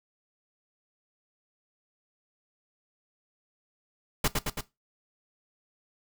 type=noise with echo; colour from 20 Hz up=pink; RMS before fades=-24 dBFS; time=4.24-4.28 s; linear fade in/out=5 ms; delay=110 ms; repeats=3; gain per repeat=-3 dB; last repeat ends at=4.61 s; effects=noise-tail reverb RT60 0.2 s tail -17 dB re dry